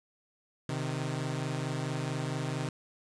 sawtooth tone pair together, 130 / 154.49 Hz, C3 / D#3, -11 / -12 cents, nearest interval minor third, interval 299 cents, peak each -30 / -31 dBFS, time 0.69-2.69 s, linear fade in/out 2 ms, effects resampled to 22050 Hz + 9-bit

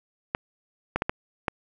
clicks, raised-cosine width 0.5 ms, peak -9 dBFS, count 5, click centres 0.349 / 0.96 / 1.021 / 1.095 / 1.482 s, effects none

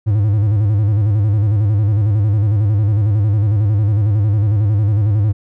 triangle tone with vibrato, 104.3 Hz, G#2, 8 cents sharp, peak -9 dBFS, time 0.06-5.33 s, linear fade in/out 20 ms, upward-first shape square, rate 11 Hz, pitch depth 79 cents each way, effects none

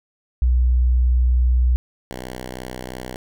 sine / 5% pulse tone pair in turn, 61.74 / 62.96 Hz, B1 / B1, 0 / +34 cents, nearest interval unison, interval 34 cents, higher second, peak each -13 / -19 dBFS, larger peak first, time 0.42-1.76 / 2.11-3.16 s, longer first, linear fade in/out 0 ms, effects none

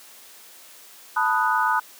sine chord, B dominant seventh, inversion third, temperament equal, 880 / 987.8 / 1244.5 / 1480 Hz, A5 / B5 / D#6 / F#6, 0 / 0 / 0 / 0 cents, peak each -24 dBFS, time 1.16-1.8 s, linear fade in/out 10 ms, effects white hiss -47 dBFS RMS until 1.99 s + high-pass 300 Hz 12 dB/octave

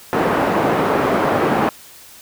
pink band-pass noise, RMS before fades -17 dBFS, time 0.13-1.69 s, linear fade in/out 0 ms, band 240 to 1200 Hz, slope 12 dB/octave, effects white hiss -42 dBFS RMS until 2.21 s

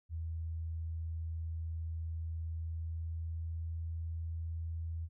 sine tone with pitch glide, 81.5 to 82.16 Hz, E2 to E2, -19 to -5 cents, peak -36 dBFS, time 0.09-5.09 s, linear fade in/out 50 ms, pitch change +14 cents, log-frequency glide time 2.51-3.72 s, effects none

